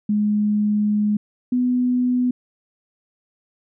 sine tone pair in turn, 209.2 / 248.8 Hz, G#3 / B3, +13 / +13 cents, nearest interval minor third, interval 300 cents, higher second, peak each -16 dBFS, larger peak neither, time 0.09-1.17 / 1.52-2.31 s, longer first, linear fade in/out 5 ms, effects none

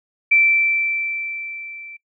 sine tone with level ramp, 2336 Hz, D7, 10 cents flat, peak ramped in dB -10 to -35 dBFS, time 0.31-1.97 s, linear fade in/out 10 ms, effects noise-tail reverb RT60 0.1 s tail -23 dB re dry

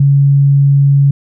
sine tone, 140 Hz, C#3, 18 cents sharp, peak -5 dBFS, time 0-1.11 s, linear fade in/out 5 ms, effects none

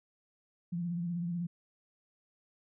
sine tone with vibrato, 172.6 Hz, F3, 20 cents flat, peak -32 dBFS, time 0.72-1.47 s, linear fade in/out 10 ms, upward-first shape sine, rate 16 Hz, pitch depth 50 cents each way, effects none

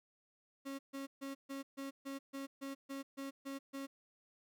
35% pulse tone bursts, 273.8 Hz, C#4, 21 cents flat, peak -40 dBFS, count 12, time 0.65-3.87 s, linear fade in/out 20 ms, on 140 ms, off 140 ms, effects none

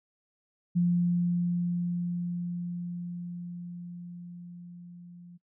sine tone with level ramp, 174.8 Hz, F3, 2 cents sharp, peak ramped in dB -21 to -46 dBFS, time 0.75-5.38 s, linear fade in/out 20 ms, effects noise-tail reverb RT60 0.1 s tail -26 dB re dry

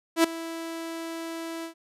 sawtooth tone with ADSR envelope, 329.6 Hz, E4, in tune, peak -11 dBFS, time 0.16-1.74 s, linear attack 80 ms, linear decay 7 ms, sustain -18 dB, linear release 100 ms, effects resampled to 32000 Hz

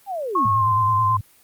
sine linear sweep, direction down, 826 to 160 Hz, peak -24 dBFS, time 0.06-0.49 s, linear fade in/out 50 ms
sine tone with pitch glide, 1092 to 1039.7 Hz, C#6 to C6, -26 to -11 cents, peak -16 dBFS, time 0.35-1.17 s, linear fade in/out 5 ms, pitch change -85 cents, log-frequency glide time 0.52-0.68 s
sine tone with vibrato, 107.1 Hz, A2, 46 cents flat, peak -23 dBFS, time 0.45-1.21 s, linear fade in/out 5 ms, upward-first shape square, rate 9.3 Hz, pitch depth 92 cents each way
effects white hiss -54 dBFS RMS until 1.43 s + Opus 32 kbps

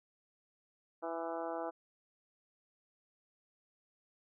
harmonic tone with a mistuned harmonic, 165.7 Hz, E3, 9 cents sharp, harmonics 2 / 3 / 4 / 5 / 6 / 7 / 8 / 9, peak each -44 / -43 / -41 / -44 / -48 / -50 / -50 / -55 dBFS, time 1.02-1.71 s, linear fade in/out 20 ms, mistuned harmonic 7, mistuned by +34 cents, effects none

